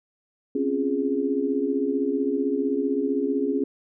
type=chord; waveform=sine; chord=Db major seventh; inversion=third; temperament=equal; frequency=261.6 / 277.2 / 349.2 / 415.3 Hz; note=C4 / Db4 / F4 / Ab4; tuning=0 / 0 / 0 / 0 cents; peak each=-29 / -25 / -31 / -26 dBFS; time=0.55-3.64 s; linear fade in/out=5 ms; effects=none